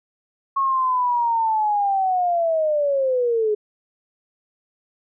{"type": "linear sweep", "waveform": "sine", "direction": "down", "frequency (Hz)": [1098, 415.3], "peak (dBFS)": -17, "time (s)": [0.56, 3.55], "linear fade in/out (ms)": 10, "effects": []}